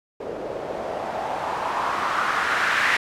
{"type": "noise with low-pass filter sweep", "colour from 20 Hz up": "blue", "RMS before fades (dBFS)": -25, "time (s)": [0.2, 2.97], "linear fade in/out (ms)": 5, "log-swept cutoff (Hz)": [450, 1800], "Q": 2.7, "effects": []}